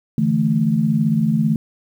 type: chord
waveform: sine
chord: D suspended second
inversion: none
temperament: equal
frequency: 146.83 / 164.81 / 220 Hz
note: D3 / E3 / A3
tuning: 0 / 0 / 0 cents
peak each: -21 / -19 / -17 dBFS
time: 0.18-1.56 s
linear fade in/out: 2 ms
effects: 8-bit